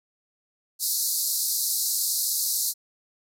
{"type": "band-pass noise", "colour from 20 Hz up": "white", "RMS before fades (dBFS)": -26, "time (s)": [0.79, 2.74], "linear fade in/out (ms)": 50, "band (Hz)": [4000, 15000], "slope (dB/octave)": 96, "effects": []}